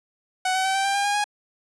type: tone with pitch steps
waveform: sawtooth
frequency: 745 / 756.3 / 767.7 / 779.3 / 791.1 / 803.1 / 815.2 / 827.6 Hz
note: F#5 / F#5 / G5 / G5 / G5 / G5 / G#5 / G#5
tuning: +12 / +38 / -36 / -10 / +16 / +42 / -32 / -6 cents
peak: -17 dBFS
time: 0.45-1.242 s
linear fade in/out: 5 ms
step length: 99 ms
effects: resampled to 24000 Hz + 8-bit